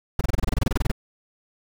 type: noise bursts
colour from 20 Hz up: brown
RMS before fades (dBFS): -19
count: 16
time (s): 0.19-0.916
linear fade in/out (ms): 5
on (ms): 21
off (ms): 26
effects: none